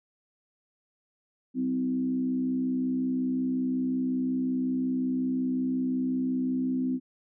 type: tone with frequency modulation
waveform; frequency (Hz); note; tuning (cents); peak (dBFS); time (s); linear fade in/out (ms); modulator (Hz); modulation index
sine; 257.2; C4; -30; -25; 1.54-7; 50; 65.5; 0.57
effects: none